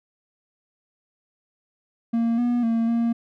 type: tone with pitch steps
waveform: triangle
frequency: 231.2 / 241.6 / 228.7 / 232.7 Hz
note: A#3 / B3 / A#3 / A#3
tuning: -14 / -38 / -33 / -3 cents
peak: -17 dBFS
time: 2.13-3.13 s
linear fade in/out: 10 ms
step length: 250 ms
effects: none